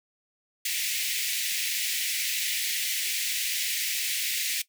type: high-pass noise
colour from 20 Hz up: pink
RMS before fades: -29 dBFS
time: 0.65-4.62 s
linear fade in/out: 5 ms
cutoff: 2000 Hz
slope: 48 dB/octave
effects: noise-tail reverb RT60 0.1 s tail -17 dB re dry